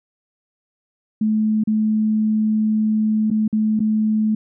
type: tone with dropouts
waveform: sine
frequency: 216.1 Hz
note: A3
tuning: 31 cents flat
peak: -15 dBFS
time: 1.21-4.35 s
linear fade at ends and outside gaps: 5 ms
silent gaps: 1.638-1.673 / 3.303-3.311 / 3.479-3.527 / 3.794-3.802 s
effects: none